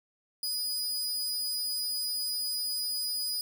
sawtooth tone with amplitude modulation, 4948 Hz, D#8, 10 cents flat, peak -26 dBFS, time 0.43-3.41 s, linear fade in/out 2 ms, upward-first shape sine, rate 218 Hz, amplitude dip 30%, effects none

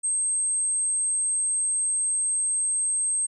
sine tone, 8372 Hz, C9, in tune, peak -22 dBFS, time 0.03-3.27 s, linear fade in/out 20 ms, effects none

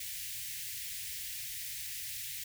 white band-stop noise, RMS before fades -41 dBFS, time 0-2.44 s, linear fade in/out 5 ms, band 140 to 1800 Hz, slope 48 dB/octave, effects none

